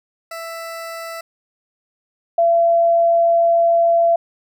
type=tone pair in turn; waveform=20% pulse / sine; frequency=662 / 676.7 Hz; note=E5 / E5; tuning=+7 / +45 cents; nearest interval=unison; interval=38 cents; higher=second; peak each=-23 / -11 dBFS; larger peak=second; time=0.31-1.21 / 2.38-4.16 s; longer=second; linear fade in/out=5 ms; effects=none